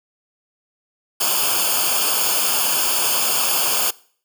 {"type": "noise with comb filter", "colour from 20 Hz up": "white", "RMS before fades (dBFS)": -19, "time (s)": [1.2, 3.91], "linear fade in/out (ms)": 10, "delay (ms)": 0.51, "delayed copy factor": -0.9, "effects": ["noise-tail reverb RT60 0.5 s tail -22 dB re dry"]}